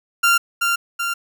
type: tone with echo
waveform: 30% pulse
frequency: 1387 Hz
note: F6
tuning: 12 cents flat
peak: -10 dBFS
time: 0.23-0.38 s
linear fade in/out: 10 ms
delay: 380 ms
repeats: 2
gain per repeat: -4 dB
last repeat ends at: 1.14 s
effects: none